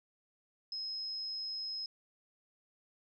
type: tone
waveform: sine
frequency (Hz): 5130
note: E8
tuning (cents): -48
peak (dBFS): -37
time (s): 0.72-1.86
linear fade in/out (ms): 2
effects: none